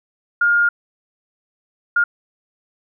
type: tone bursts at uneven times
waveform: sine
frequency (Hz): 1416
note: F6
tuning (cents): +23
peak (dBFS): -12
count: 2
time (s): 0.41-0.69 / 1.96-2.04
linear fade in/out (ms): 5
effects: none